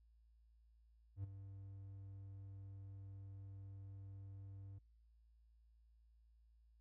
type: tone with ADSR envelope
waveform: triangle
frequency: 98 Hz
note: G2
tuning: in tune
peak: -38 dBFS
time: 1.16-4.79 s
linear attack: 79 ms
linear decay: 12 ms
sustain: -11 dB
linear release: 11 ms
effects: noise-tail reverb RT60 0.4 s tail -25 dB re dry + added 56 Hz sine -67 dBFS peak until 6.8 s